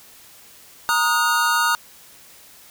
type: chord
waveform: square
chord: D# minor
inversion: second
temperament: equal with one note detuned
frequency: 932.3 / 1244.5 / 1445.3 Hz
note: A#5 / D#6 / F#6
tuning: 0 / 0 / -41 cents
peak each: -23 / -22 / -21 dBFS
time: 0.89-1.75 s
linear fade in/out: 0 ms
effects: white hiss -47 dBFS RMS until 2.7 s